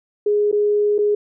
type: tone with dropouts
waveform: sine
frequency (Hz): 415.3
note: G#4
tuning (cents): 0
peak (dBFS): -14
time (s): 0.26-1.15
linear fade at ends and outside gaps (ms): 5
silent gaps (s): 0.515-0.526 / 0.982-0.987
effects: none